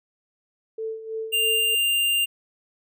sine tone with tremolo, 443.4 Hz, A4, 13 cents sharp, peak -26 dBFS, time 0.78-1.75 s, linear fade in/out 5 ms, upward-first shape sine, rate 3.1 Hz, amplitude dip 70%
square tone, 2794 Hz, F7, in tune, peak -20 dBFS, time 1.32-2.26 s, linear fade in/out 20 ms
effects none

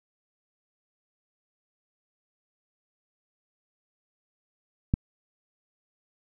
click, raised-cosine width 5 ms, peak -9 dBFS, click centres 4.939 s, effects none

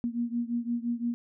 sine beating tone pair, 235.1 / 240.9 Hz, A#3 / B3, +15 / -43 cents, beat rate 5.8 Hz, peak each -30 / -32 dBFS, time 0.04-1.14 s, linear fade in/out 0 ms, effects none

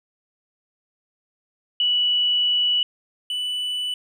sine / triangle tone pair in turn, 2950 / 2976 Hz, F#7 / F#7, -6 / +9 cents, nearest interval unison, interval 15 cents, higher second, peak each -17 / -22 dBFS, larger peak first, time 1.8-2.83 / 3.3-3.94 s, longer first, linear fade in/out 2 ms, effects none

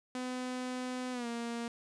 sawtooth tone with pitch glide, 252.7 to 234.4 Hz, B3 to A#3, +40 to +10 cents, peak -32 dBFS, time 0.15-1.68 s, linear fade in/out 2 ms, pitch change -130 cents, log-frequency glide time 1.12-1.27 s, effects resampled to 22050 Hz

